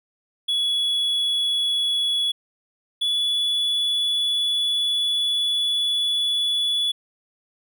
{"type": "tone pair in turn", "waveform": "triangle", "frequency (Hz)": [3384, 3423], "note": ["G#7", "A7"], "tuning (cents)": [32, -48], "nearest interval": "unison", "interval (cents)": 20, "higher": "second", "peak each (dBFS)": -18, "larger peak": "neither", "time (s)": [[0.48, 2.32], [3.01, 6.92]], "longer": "second", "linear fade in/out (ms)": 10, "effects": []}